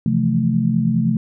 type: chord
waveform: sine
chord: F major seventh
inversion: second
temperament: equal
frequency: 130.81 / 164.81 / 174.61 / 220 Hz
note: C3 / E3 / F3 / A3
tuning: 0 / 0 / 0 / 0 cents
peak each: -21 / -22 / -21 / -18 dBFS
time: 0.06-1.17 s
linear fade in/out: 2 ms
effects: none